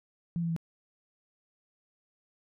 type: tone with pitch steps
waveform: sine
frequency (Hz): 170.3 / 167.57 / 164.88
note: F3 / E3 / E3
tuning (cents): -43 / +29 / +1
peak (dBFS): -28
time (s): 0.36-0.564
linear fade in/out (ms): 0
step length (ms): 68
effects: none